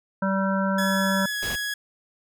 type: harmonic tone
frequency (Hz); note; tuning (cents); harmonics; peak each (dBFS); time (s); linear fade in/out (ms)
193.4; G3; -23; 1 / 3 / 5 / 7 / 8; -23 / -28 / -30 / -31 / -32; 0.22-1.26; 5
type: tone with pitch glide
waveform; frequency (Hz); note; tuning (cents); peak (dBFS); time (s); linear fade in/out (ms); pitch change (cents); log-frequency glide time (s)
sawtooth; 1696 to 1670.7; G#6 to G#6; +36 to +10; -23; 0.78-1.74; 5; -26; 1.3-1.36
type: noise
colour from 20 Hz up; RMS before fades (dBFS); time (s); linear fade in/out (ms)
pink; -33; 1.42-1.56; 10
effects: none